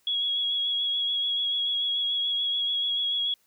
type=tone with vibrato; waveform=sine; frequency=3331 Hz; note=G#7; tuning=4 cents sharp; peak=-24 dBFS; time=0.07-3.34 s; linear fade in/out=2 ms; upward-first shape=sine; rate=6.9 Hz; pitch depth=20 cents each way; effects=white hiss -67 dBFS RMS until 3.46 s